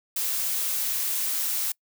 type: noise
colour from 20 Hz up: blue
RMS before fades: -27 dBFS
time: 0.16-1.72 s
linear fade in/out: 5 ms
effects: noise-tail reverb RT60 0.1 s tail -26 dB re dry